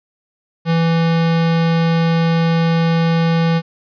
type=tone; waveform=square; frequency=165.6 Hz; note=E3; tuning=8 cents sharp; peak=-13 dBFS; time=0.65-3.62 s; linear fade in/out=50 ms; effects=resampled to 11025 Hz + 9-bit